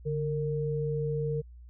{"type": "tone pair together", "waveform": "sine", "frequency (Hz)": [145.55, 459.7], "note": ["D3", "A#4"], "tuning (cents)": [-15, -24], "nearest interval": "octave + minor sixth", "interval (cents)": 1991, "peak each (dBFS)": [-30, -31], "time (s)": [0.05, 1.42], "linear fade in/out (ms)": 20, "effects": ["added 60 Hz sine -46 dBFS peak until 1.69 s"]}